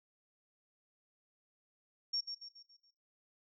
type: tone with echo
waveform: sine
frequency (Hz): 5520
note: F8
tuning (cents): -21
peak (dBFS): -32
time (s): 2.13-2.21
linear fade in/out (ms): 10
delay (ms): 140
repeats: 5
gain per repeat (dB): -7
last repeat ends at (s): 2.91
effects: noise-tail reverb RT60 0.8 s tail -22 dB re dry